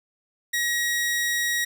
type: tone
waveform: sawtooth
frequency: 1900 Hz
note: A#6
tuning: 33 cents sharp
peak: -19 dBFS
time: 0.53-1.65 s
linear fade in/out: 10 ms
effects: none